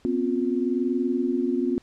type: tone cluster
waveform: sine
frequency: 246.2 / 267 / 354.4 Hz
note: B3 / C4 / F4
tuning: -5 / +35 / +25 cents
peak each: -26 dBFS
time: 0.05-1.78 s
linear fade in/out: 0 ms
effects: pink hiss -59 dBFS RMS until 1.82 s + low-pass 7000 Hz 12 dB/octave